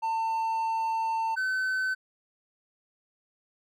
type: tone pair in turn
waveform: triangle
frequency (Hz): 898 / 1522.1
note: A5 / F#6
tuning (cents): +35 / +49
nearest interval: major sixth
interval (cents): 914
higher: second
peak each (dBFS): -24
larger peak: neither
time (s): 0.02-1.36 / 1.36-1.95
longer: first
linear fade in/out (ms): 20
effects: none

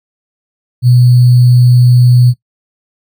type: tone with sample-and-hold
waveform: sine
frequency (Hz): 123.47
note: B2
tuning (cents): 0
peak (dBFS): -3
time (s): 0.82-2.34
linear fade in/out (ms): 50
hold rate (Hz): 4410
effects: noise-tail reverb RT60 0.1 s tail -18 dB re dry

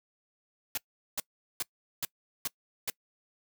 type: noise bursts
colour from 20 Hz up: white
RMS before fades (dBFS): -32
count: 6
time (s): 0.75-2.9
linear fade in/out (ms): 2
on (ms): 25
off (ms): 400
effects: noise-tail reverb RT60 0.1 s tail -24 dB re dry

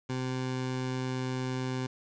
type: tone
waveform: 20% pulse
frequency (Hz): 128.8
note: C3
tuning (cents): -27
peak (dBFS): -26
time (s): 0.09-1.87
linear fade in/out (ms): 10
effects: resampled to 16000 Hz + 9-bit

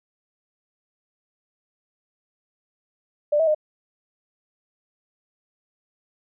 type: tone with pitch steps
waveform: sine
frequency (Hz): 592 / 646 / 612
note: D5 / E5 / D#5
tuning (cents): +14 / -35 / -29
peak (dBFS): -16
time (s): 3.32-3.548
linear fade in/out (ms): 10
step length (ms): 76
effects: none

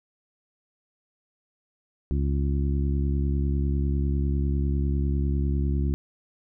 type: harmonic tone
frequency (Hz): 70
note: C#2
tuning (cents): +18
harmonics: 1 / 2 / 3 / 4 / 5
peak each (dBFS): -23 / -29 / -33 / -35 / -37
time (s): 2.11-5.94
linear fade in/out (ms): 0
effects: none

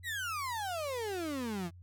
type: exponential sweep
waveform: 35% pulse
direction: down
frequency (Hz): 2004 to 161.8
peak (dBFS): -33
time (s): 0.03-1.71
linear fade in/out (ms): 50
effects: added 89 Hz sine -50 dBFS peak until 1.82 s

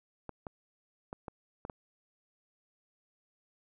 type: clicks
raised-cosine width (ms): 1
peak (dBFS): -26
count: 6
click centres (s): 0.293 / 0.468 / 1.129 / 1.282 / 1.651 / 1.698
effects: none

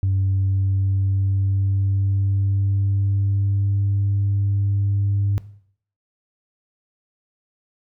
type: tone with pitch glide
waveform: sine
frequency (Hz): 96.3 to 100.04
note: G2 to G2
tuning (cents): -30 to +36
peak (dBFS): -15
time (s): 0.03-5.38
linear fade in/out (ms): 0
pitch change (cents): +66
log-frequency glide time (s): 0.2-4.16
effects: noise-tail reverb RT60 0.6 s tail -18 dB re dry + tanh soft clip ceiling -14 dBFS

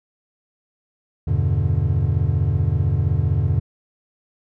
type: chord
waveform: triangle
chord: E minor seventh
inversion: none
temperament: equal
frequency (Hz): 82.41 / 98 / 123.47 / 146.83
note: E2 / G2 / B2 / D3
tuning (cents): 0 / 0 / 0 / 0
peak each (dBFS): -20 / -19 / -21 / -21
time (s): 1.27-3.6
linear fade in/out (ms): 10
effects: none

